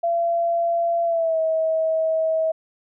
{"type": "tone with pitch glide", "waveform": "sine", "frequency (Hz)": [680, 641.8], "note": ["F5", "E5"], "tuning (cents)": [-46, -46], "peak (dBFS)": -18, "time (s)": [0.03, 2.52], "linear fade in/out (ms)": 10, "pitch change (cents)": -100, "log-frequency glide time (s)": [1.04, 1.39], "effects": []}